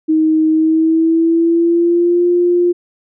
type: tone with pitch glide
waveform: sine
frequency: 314.8 to 351.3 Hz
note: D#4 to F4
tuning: +20 to +10 cents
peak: -9 dBFS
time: 0.08-2.73 s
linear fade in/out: 20 ms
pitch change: +190 cents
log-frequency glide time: 0.5-2.26 s
effects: none